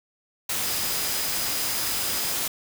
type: tone in noise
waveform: sine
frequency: 4978 Hz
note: D#8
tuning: in tune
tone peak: -35 dBFS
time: 0.63-2.33 s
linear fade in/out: 5 ms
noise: white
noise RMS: -27 dBFS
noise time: 0.49-2.48 s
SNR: -11 dB
effects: none